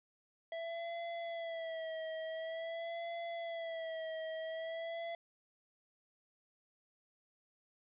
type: tone with vibrato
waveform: square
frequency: 659.3 Hz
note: E5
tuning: in tune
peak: -40 dBFS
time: 0.52-5.15 s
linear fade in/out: 2 ms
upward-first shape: sine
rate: 0.47 Hz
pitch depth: 52 cents each way
effects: resampled to 8000 Hz + 12-bit